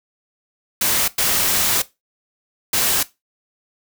white noise bursts at uneven times, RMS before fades -18 dBFS, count 3, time 0.81-1.08 / 1.18-1.82 / 2.73-3.03 s, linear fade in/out 5 ms, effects noise-tail reverb RT60 0.2 s tail -17 dB re dry

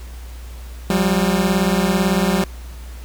sawtooth beating tone pair, 180 / 198 Hz, F#3 / G3, -47 / +18 cents, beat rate 18 Hz, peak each -14 dBFS, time 0.9-2.44 s, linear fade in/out 2 ms, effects added 60 Hz sine -31 dBFS peak until 3.04 s + pink hiss -44 dBFS RMS until 3.04 s

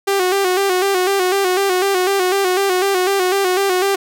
sawtooth tone with vibrato, 380 Hz, F#4, 46 cents sharp, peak -10 dBFS, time 0.07-3.96 s, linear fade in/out 10 ms, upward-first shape square, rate 4 Hz, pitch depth 68 cents each way, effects none

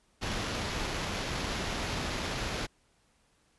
pink noise with sample-and-hold, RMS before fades -34 dBFS, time 0.21-2.67 s, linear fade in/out 20 ms, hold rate 8820 Hz, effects pink hiss -69 dBFS RMS until 3.58 s + resampled to 24000 Hz

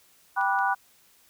sine chord, G major seventh, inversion none, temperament just, 784 / 980 / 1176 / 1470 Hz, G5 / B5 / D6 / F#6, 0 / -14 / +2 / -12 cents, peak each -26 / -27 / -31 / -27 dBFS, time 0.36-0.75 s, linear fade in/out 20 ms
clicks, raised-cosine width 0.2 ms, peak -30 / -30 dBFS, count 2, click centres 0.412 / 0.589 s
effects white hiss -60 dBFS RMS until 1.29 s

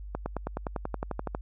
accelerating click train, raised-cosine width 1 ms, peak -17 dBFS, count 14, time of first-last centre 0.15-1.349 s, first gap 110 ms, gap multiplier 0.97, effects added 50 Hz sine -38 dBFS peak until 1.41 s

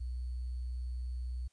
sine tone with sample-and-hold, 61.74 Hz, B1, in tune, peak -35 dBFS, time 0-1.48 s, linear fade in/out 10 ms, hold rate 4410 Hz, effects white hiss -74 dBFS RMS until 1.52 s + resampled to 22050 Hz

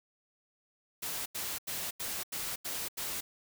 white noise bursts, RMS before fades -37 dBFS, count 7, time 1.02-3.21 s, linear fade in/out 10 ms, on 240 ms, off 85 ms, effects none

